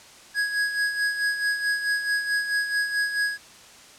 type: tone with tremolo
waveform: square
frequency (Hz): 1661.2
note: G#6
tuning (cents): 0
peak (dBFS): -21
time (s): 0.34-3.38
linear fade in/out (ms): 50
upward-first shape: sine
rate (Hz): 4.6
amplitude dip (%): 60
effects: white hiss -48 dBFS RMS until 3.98 s + low-pass 8000 Hz 12 dB/octave